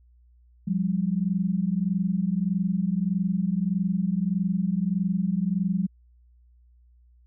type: tone pair together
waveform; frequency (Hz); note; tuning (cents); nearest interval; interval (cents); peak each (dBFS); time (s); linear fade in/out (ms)
sine; 176.6 / 198.23; F3 / G3; +20 / +20; major second; 200; -25; 0.67-5.87; 10
effects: added 60 Hz sine -54 dBFS peak until 7.26 s